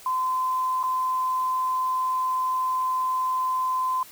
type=tone with dropouts; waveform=sine; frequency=1027 Hz; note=C6; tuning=33 cents flat; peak=-22 dBFS; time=0.06-4.03 s; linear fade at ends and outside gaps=2 ms; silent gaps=0.83-0.837 s; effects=white hiss -47 dBFS RMS until 4.11 s